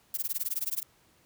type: noise with tremolo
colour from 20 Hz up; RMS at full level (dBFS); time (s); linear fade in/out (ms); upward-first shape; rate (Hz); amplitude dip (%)
violet; -29; 0.14-0.83; 2; sine; 19; 100
effects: pink hiss -64 dBFS RMS until 1.25 s + high-pass 60 Hz 12 dB/octave